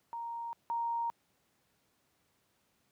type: tone pair in turn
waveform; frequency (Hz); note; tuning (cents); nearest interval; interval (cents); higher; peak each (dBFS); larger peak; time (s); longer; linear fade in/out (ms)
sine; 932.3 / 932.3; A#5 / A#5; 0 / 0; unison; 0; neither; -37 / -31; second; 0.13-0.53 / 0.7-1.1; neither; 0
effects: pink hiss -74 dBFS RMS until 2.91 s + high-pass 100 Hz 12 dB/octave